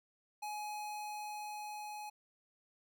square tone with level ramp, 841 Hz, G#5, 22 cents sharp, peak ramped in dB -40 to -44 dBFS, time 0.42-2.1 s, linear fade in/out 10 ms, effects none

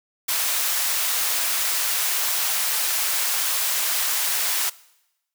white high-pass noise, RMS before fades -23 dBFS, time 0.28-4.7 s, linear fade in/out 10 ms, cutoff 760 Hz, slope 12 dB/octave, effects noise-tail reverb RT60 0.9 s tail -21 dB re dry

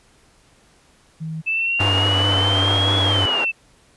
sine tone, 159.4 Hz, D#3, 42 cents sharp, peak -25 dBFS, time 1.2-1.42 s, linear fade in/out 20 ms
sine exponential two-way sweep, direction up then down, 2624 to 3373 to 2624 Hz, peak -18 dBFS, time 1.46-3.52 s, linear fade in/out 20 ms, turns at 2.99 s
white band-pass noise, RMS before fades -26 dBFS, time 1.79-3.45 s, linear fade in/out 10 ms, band 350 to 1100 Hz, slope 12 dB/octave
square tone with vibrato, 98 Hz, G2, in tune, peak -20 dBFS, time 1.8-3.26 s, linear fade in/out 5 ms, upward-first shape sine, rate 4.7 Hz, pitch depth 34 cents each way
effects pink hiss -55 dBFS RMS until 3.96 s + resampled to 24000 Hz

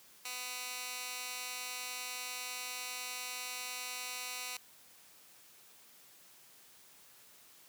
15% pulse tone with high-pass filter, 250 Hz, B3, 21 cents sharp, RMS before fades -42 dBFS, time 0.25-4.57 s, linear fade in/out 2 ms, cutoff 2200 Hz, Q 0.55, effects white hiss -60 dBFS RMS until 7.68 s + high-pass 100 Hz 12 dB/octave

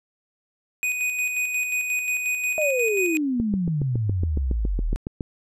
square tone with tremolo, 2489 Hz, D#7, in tune, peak -22 dBFS, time 0.83-3.17 s, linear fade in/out 0 ms, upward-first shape square, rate 5.6 Hz, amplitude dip 40%
sine exponential sweep, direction down, 634 to 35.27 Hz, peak -21 dBFS, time 2.58-4.96 s, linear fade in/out 0 ms
click train, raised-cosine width 3 ms, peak -15 dBFS, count 14, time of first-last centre 3.4-5.208 s, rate 7.19 Hz
effects low-pass 12000 Hz 12 dB/octave

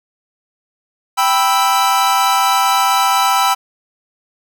45% pulse chord, E minor, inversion first, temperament equal, 784 / 987.8 / 1318.5 Hz, G5 / B5 / E6, 0 / 0 / 0 cents, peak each -16 dBFS, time 1.17-3.55 s, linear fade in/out 20 ms, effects none

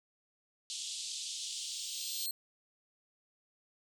pink band-pass noise, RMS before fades -41 dBFS, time 0.7-2.26 s, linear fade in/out 0 ms, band 3100 to 8800 Hz, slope 48 dB/octave
10% pulse tone with exponential growth, 4225 Hz, C8, 16 cents sharp, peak -27 dBFS, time 1.29-2.31 s, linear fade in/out 2 ms, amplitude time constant 220 ms
effects none

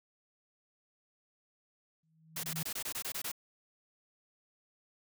sine tone with exponential growth, 160 Hz, D#3, 49 cents sharp, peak -35 dBFS, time 2.03-2.63 s, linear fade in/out 5 ms, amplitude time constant 130 ms
white noise bursts, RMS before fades -38 dBFS, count 10, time 2.36-3.317 s, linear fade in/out 5 ms, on 75 ms, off 23 ms
effects none

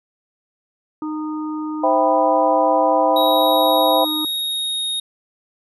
harmonic tone, 308 Hz, D#4, 17 cents flat, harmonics 1 / 3 / 4, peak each -23 / -34 / -34 dBFS, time 1.02-4.25 s, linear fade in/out 2 ms
sine chord, C major seventh, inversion none, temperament equal, 523.3 / 659.3 / 784 / 987.8 Hz, C5 / E5 / G5 / B5, 0 / 0 / 0 / 0 cents, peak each -19 dBFS, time 1.83-4.05 s, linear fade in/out 10 ms
square tone with pitch glide, 3810 to 3729 Hz, A#7 to A#7, +37 to 0 cents, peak -21 dBFS, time 3.16-5 s, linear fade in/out 5 ms, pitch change -37 cents, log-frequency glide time 3.27-4.88 s
effects none

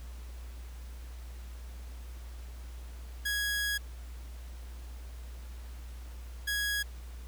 sawtooth tone bursts at uneven times, 1661.2 Hz, G#6, in tune, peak -26 dBFS, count 2, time 3.25-3.78 / 6.47-6.83 s, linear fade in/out 10 ms, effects added 60 Hz sine -41 dBFS peak until 7.27 s + pink hiss -56 dBFS RMS until 7.27 s

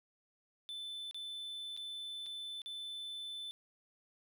triangle tone with dropouts, 3520 Hz, A7, in tune, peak -40 dBFS, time 0.69-3.51 s, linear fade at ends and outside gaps 0 ms, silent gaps 1.111-1.145 / 1.766-1.774 / 2.261-2.265 / 2.618-2.66 s, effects none

